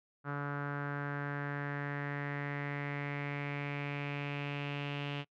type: tone with low-pass filter sweep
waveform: sawtooth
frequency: 143.4 Hz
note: D3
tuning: 41 cents flat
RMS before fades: -38 dBFS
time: 0.24-5.25 s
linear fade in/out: 50 ms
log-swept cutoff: 1400 to 2900 Hz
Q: 4.7
effects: noise-tail reverb RT60 0.1 s tail -26 dB re dry